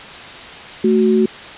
sine tone pair together, 220 / 372 Hz, A3 / F#4, 0 / +9 cents, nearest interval major sixth, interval 909 cents, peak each -13 dBFS, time 0.84-1.26 s, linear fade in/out 5 ms, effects white hiss -33 dBFS RMS until 1.57 s + resampled to 8000 Hz

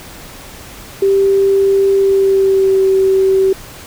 sine tone with pitch glide, 392 to 383.5 Hz, G4 to G4, 0 to -38 cents, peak -8 dBFS, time 1.02-3.53 s, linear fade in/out 5 ms, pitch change -38 cents, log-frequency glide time 1.94-2.86 s, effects pink hiss -34 dBFS RMS until 3.86 s

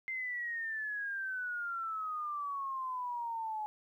sine exponential sweep, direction down, 2093 to 845 Hz, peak -35 dBFS, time 0.08-3.66 s, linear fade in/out 0 ms, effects 12-bit

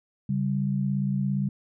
sine tone pair together, 138.59 / 196 Hz, C#3 / G3, 0 / 0 cents, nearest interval tritone, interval 600 cents, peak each -26 dBFS, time 0.29-1.49 s, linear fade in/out 5 ms, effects none

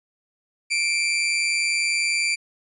sawtooth tone with amplitude modulation, 2350 Hz, D7, 1 cent sharp, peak -14 dBFS, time 0.7-2.36 s, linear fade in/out 20 ms, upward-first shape sine, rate 160 Hz, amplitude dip 60%, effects resampled to 24000 Hz

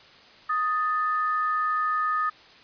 sine tone pair together, 1247 / 1765.7 Hz, D#6 / A6, +3 / +6 cents, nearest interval tritone, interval 603 cents, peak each -23 / -31 dBFS, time 0.49-2.3 s, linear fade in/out 10 ms, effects white hiss -51 dBFS RMS until 2.63 s + resampled to 11025 Hz

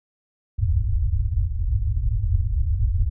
white low-pass noise, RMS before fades -21 dBFS, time 0.58-3.1 s, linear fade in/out 20 ms, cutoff 110 Hz, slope 96 dB/octave, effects none

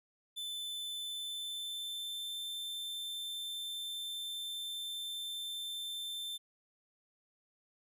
45% pulse tone with pitch glide, 3520 to 3555 Hz, A7 to A7, 0 to +17 cents, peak -38 dBFS, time 0.36-6.38 s, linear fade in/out 20 ms, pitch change +17 cents, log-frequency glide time 1.01-2.41 s, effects none

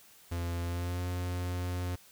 45% pulse tone with pitch glide, 86 to 89.29 Hz, F2 to F2, -26 to +39 cents, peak -32 dBFS, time 0.31-1.96 s, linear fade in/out 10 ms, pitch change +65 cents, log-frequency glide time 0.63-1.02 s, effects white hiss -58 dBFS RMS until 2.11 s

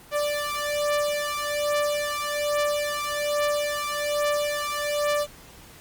sawtooth beating tone pair, 587.3 / 588.5 Hz, D5 / D5, 0 / +3 cents, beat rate 1.2 Hz, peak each -23 dBFS, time 0.11-5.27 s, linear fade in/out 50 ms, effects pink hiss -48 dBFS RMS until 5.8 s + Opus 32 kbps

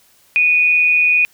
sine tone with amplitude modulation, 2469 Hz, D#7, 14 cents flat, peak -8 dBFS, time 0.36-1.25 s, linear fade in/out 0 ms, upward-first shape sine, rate 162 Hz, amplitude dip 45%, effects white hiss -53 dBFS RMS until 1.33 s

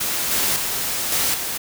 white noise with level steps, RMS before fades -23 / -20 / -24 / -20 / -26 dBFS, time 0-1.58 s, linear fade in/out 10 ms, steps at 0.31 / 0.56 / 1.12 / 1.34 s, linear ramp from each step 2 ms, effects none

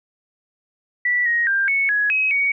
sine tone with pitch steps, 1960 / 1880 / 1590 / 2210 / 1674 / 2550 / 2243 Hz, B6 / A#6 / G6 / C#7 / G#6 / D#7 / C#7, -14 / +14 / +24 / -6 / +13 / +42 / +20 cents, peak -16 dBFS, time 1.05-2.52 s, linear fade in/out 5 ms, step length 210 ms, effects none

